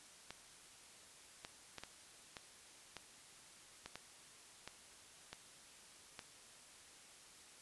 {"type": "clicks", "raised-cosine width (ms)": 0.2, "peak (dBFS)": -29, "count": 11, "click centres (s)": [0.306, 1.449, 1.783, 1.836, 2.368, 2.967, 3.86, 3.956, 4.676, 5.33, 6.192], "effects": ["white hiss -60 dBFS RMS until 7.61 s", "resampled to 24000 Hz"]}